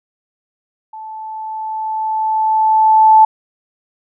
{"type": "tone with level ramp", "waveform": "sine", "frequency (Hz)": 874, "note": "A5", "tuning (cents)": -12, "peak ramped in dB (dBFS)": [-28, -3], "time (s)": [0.93, 3.25], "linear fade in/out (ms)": 5, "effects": []}